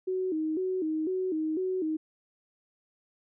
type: tone with vibrato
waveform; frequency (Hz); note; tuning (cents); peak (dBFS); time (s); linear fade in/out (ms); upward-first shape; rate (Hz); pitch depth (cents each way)
sine; 341.8; F4; -37; -27; 0.07-1.97; 10; square; 2; 150
effects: none